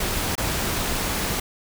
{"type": "noise with dropouts", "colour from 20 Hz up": "pink", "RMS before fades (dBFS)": -25, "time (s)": [0, 1.4], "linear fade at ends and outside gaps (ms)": 5, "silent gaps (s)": [0.354, 0.378], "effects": []}